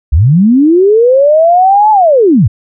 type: linear two-way sweep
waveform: sine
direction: up then down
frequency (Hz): 60.3 to 873 to 82.2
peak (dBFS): -3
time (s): 0.12-2.48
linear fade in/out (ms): 10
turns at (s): 1.91
effects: none